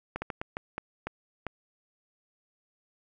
slowing click train, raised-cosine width 0.5 ms, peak -18 dBFS, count 8, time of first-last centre 0.16-1.467 s, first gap 60 ms, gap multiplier 1.37, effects none

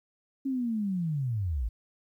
sine linear sweep, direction down, 275.1 to 49.7 Hz, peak -27 dBFS, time 0.45-1.69 s, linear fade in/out 10 ms, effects 11-bit

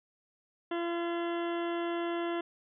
harmonic tone, 341.4 Hz, F4, 39 cents flat, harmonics 1 / 2 / 3 / 4 / 5 / 6 / 8 / 9 / 10, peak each -32 / -38 / -42 / -44 / -46 / -48 / -50 / -51 / -52 dBFS, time 0.71-2.41 s, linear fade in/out 5 ms, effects none

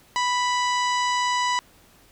harmonic tone, 987.8 Hz, B5, in tune, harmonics 1 / 2 / 3 / 4 / 5 / 6 / 7 / 8, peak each -22 / -28 / -32 / -34 / -36 / -38 / -39 / -40 dBFS, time 0.16-1.59 s, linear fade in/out 0 ms, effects pink hiss -55 dBFS RMS until 2.11 s

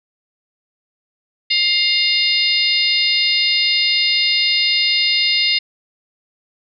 harmonic tone with a mistuned harmonic, 704 Hz, F5, 14 cents sharp, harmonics 3 / 4 / 5 / 6 / 7, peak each -20 / -20 / -20 / -20 / -20 dBFS, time 1.5-5.59 s, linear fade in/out 10 ms, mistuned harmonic 5, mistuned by +63 cents, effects none

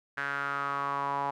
sawtooth tone with band-pass filter sweep, 140.6 Hz, C#3, 25 cents sharp, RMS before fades -32 dBFS, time 0.17-1.31 s, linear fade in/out 10 ms, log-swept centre 1600 to 910 Hz, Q 5.5, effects none

